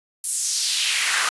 pink noise with high-pass filter sweep, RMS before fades -22 dBFS, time 0.24-1.29 s, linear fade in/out 2 ms, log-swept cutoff 10000 to 1200 Hz, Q 2, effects resampled to 24000 Hz

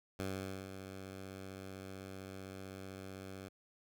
10% pulse tone with ADSR envelope, 95.7 Hz, G2, 41 cents flat, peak -29 dBFS, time 0.19-3.49 s, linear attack 5 ms, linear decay 480 ms, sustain -9 dB, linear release 18 ms, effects none

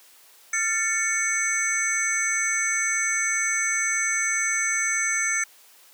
sine tone cluster, 1376 / 1769 / 2219 / 6160 / 7950 Hz, F6 / A6 / C#7 / G8 / B8, -26 / +9 / +1 / -31 / +10 cents, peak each -32 / -28 / -27 / -26 / -31 dBFS, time 0.53-5.44 s, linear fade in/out 5 ms, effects white hiss -53 dBFS RMS until 5.93 s + high-pass 400 Hz 12 dB/octave

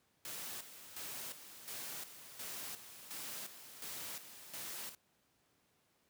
white noise with tremolo, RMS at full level -45 dBFS, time 0.25-4.95 s, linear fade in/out 2 ms, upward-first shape square, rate 1.4 Hz, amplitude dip 65%, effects pink hiss -75 dBFS RMS until 6.09 s + high-pass 100 Hz 12 dB/octave

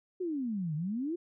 sine exponential two-way sweep, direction down then up, 380.2 to 146.5 to 358.9 Hz, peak -31 dBFS, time 0.2-1.16 s, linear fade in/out 10 ms, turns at 0.75 s, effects none

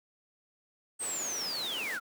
sine linear sweep, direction down, 8500 to 1300 Hz, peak -33 dBFS, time 0.99-2 s, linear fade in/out 20 ms
pink noise, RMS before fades -40 dBFS, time 0.99-2 s, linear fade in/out 50 ms
effects high-pass 300 Hz 12 dB/octave

